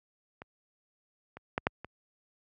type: clicks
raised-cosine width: 0.5 ms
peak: -28 / -29 / -14 / -10 / -26 dBFS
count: 5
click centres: 0.419 / 1.37 / 1.579 / 1.669 / 1.846 s
effects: high-pass 60 Hz 12 dB/octave